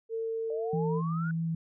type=tone; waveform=sine; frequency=450.9 Hz; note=A4; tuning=42 cents sharp; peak=-30 dBFS; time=0.09-1.02 s; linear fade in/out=50 ms
type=exponential sweep; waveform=sine; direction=up; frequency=585 to 1491 Hz; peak=-37 dBFS; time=0.5-1.31 s; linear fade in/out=2 ms
type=tone with vibrato; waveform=sine; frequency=164.3 Hz; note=E3; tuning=5 cents flat; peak=-28 dBFS; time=0.73-1.55 s; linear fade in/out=5 ms; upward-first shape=sine; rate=4.7 Hz; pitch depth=9 cents each way
effects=none